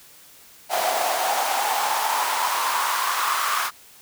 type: noise with high-pass filter sweep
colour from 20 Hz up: pink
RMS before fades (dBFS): -23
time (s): 0.69-3.71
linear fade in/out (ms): 50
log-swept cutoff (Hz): 680 to 1200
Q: 5.1
effects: white hiss -49 dBFS RMS until 4.01 s